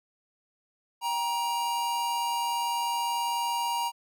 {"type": "tone pair together", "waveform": "square", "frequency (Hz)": [784, 944.7], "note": ["G5", "A#5"], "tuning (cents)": [0, 23], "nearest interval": "minor third", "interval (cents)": 323, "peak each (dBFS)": [-37, -28], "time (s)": [1.01, 3.92], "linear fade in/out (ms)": 50, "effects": []}